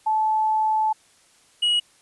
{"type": "tone pair in turn", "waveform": ["sine", "triangle"], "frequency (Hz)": [869, 2906], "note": ["A5", "F#7"], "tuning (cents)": [-22, -32], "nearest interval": "octave + major sixth", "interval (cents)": 2090, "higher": "second", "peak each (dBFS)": [-18, -16], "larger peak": "second", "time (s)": [[0.06, 0.93], [1.62, 1.8]], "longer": "first", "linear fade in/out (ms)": 10, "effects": ["white hiss -57 dBFS RMS until 2.01 s", "resampled to 24000 Hz"]}